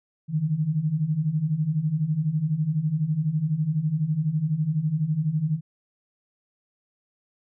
sine beating tone pair, 146.83 / 158.83 Hz, D3 / D#3, 0 / +36 cents, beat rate 12 Hz, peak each -27 / -23 dBFS, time 0.28-5.61 s, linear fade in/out 50 ms, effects none

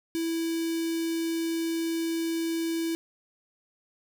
square tone with notch filter, 329.6 Hz, E4, in tune, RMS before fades -29 dBFS, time 0.15-2.95 s, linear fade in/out 0 ms, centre 1100 Hz, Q 0.63, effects none

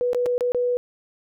sine tone with dropouts, 490.7 Hz, B4, 11 cents flat, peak -19 dBFS, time 0.01-0.77 s, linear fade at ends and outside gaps 0 ms, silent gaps 0.132-0.147 / 0.259-0.263 / 0.38-0.408 / 0.52-0.547 s, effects none

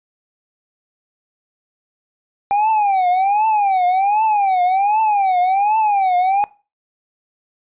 triangle tone with vibrato, 794 Hz, G5, 22 cents sharp, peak -11 dBFS, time 2.51-6.44 s, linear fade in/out 0 ms, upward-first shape triangle, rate 1.3 Hz, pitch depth 200 cents each way, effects noise-tail reverb RT60 0.3 s tail -19 dB re dry + resampled to 8000 Hz

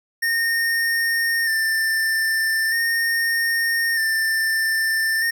square tone with vibrato, 1811 Hz, A6, 49 cents sharp, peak -19 dBFS, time 0.22-5.31 s, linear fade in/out 10 ms, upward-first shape square, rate 0.4 Hz, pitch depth 26 cents each way, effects none

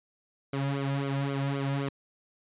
sawtooth tone with flanger, 138.59 Hz, C#3, in tune, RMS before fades -30 dBFS, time 0.53-1.89 s, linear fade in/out 5 ms, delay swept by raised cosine 1.1 to 2.7 ms, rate 3.8 Hz, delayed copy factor -0.8, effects resampled to 8000 Hz

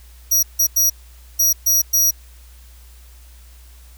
sawtooth tone bursts at uneven times, 5760 Hz, F#8, 47 cents flat, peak -10 dBFS, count 6, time 0.31-0.43 / 0.59-0.67 / 0.76-0.9 / 1.39-1.53 / 1.66-1.82 / 1.93-2.11 s, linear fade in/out 10 ms, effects added 60 Hz sine -41 dBFS peak until 3.97 s + white hiss -51 dBFS RMS until 3.97 s

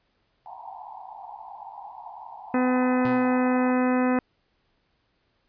pink band-pass noise, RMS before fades -41 dBFS, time 0.46-3.71 s, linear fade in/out 0 ms, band 730 to 960 Hz, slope 96 dB/octave
harmonic tone, 252.6 Hz, B3, 39 cents sharp, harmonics 1 / 2 / 3 / 4 / 5 / 6 / 7 / 8 / 10, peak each -21 / -27 / -31 / -33 / -35 / -37 / -38 / -39 / -41 dBFS, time 2.54-4.19 s, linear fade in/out 2 ms
sawtooth tone with exponential decay, 123.47 Hz, B2, in tune, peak -25 dBFS, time 3.05-3.48 s, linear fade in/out 0 ms, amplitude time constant 92 ms
effects pink hiss -70 dBFS RMS until 5.48 s + resampled to 11025 Hz

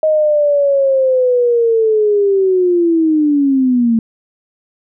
sine linear sweep, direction down, 628 to 223.4 Hz, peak -9 dBFS, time 0.03-3.99 s, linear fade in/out 2 ms, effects none

